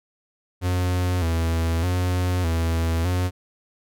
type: tone with vibrato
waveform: 45% pulse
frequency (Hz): 86.3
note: F2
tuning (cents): -20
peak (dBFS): -20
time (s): 0.61-3.31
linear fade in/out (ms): 50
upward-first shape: square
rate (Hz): 0.82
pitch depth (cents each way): 77
effects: none